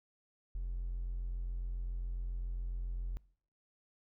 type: tone with hard clipping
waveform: triangle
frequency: 43.65 Hz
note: F1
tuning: in tune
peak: -35 dBFS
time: 0.55-3.17 s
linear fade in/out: 0 ms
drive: 2 dB
effects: noise-tail reverb RT60 0.6 s tail -23 dB re dry